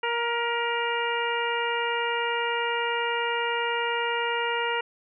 harmonic tone with a mistuned harmonic, 470 Hz, A#4, 14 cents sharp, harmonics 1 / 2 / 3 / 4 / 5 / 6, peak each -30 / -29 / -32 / -33 / -35 / -33 dBFS, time 0.03-4.81 s, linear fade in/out 5 ms, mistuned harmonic 4, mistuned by +21 cents, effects none

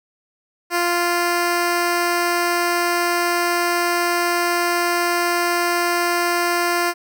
10% pulse tone, 348 Hz, F4, 6 cents flat, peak -9 dBFS, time 0.7-6.94 s, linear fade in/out 50 ms, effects none

